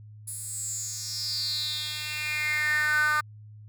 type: tone with high-pass filter sweep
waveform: 10% pulse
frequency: 302.5 Hz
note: D#4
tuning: 49 cents flat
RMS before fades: -29 dBFS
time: 0.27-3.21 s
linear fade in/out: 10 ms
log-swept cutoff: 10000 to 1300 Hz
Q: 6.9
effects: added 106 Hz sine -44 dBFS peak until 3.68 s